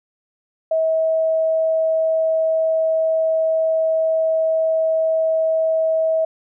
sine tone, 643 Hz, E5, 43 cents flat, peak -15 dBFS, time 0.71-6.25 s, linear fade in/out 5 ms, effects none

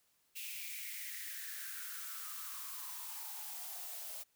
blue noise with high-pass filter sweep, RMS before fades -45 dBFS, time 0.35-4.24 s, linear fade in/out 20 ms, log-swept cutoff 2600 to 600 Hz, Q 6.8, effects white hiss -75 dBFS RMS until 4.35 s

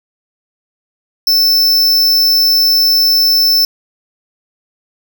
square tone, 5300 Hz, E8, 9 cents sharp, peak -8 dBFS, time 1.27-3.65 s, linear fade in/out 2 ms, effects none

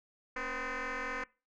sine tone with frequency modulation, 277.2 Hz, C#4, in tune, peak -32 dBFS, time 0.36-1.24 s, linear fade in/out 5 ms, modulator 255 Hz, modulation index 7.9, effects noise-tail reverb RT60 0.3 s tail -24 dB re dry + tanh soft clip ceiling -34 dBFS

